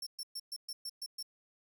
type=tone bursts; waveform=sawtooth; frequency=5420 Hz; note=E8; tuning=47 cents sharp; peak=-36 dBFS; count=8; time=0.02-1.228 s; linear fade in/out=5 ms; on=46 ms; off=120 ms; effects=none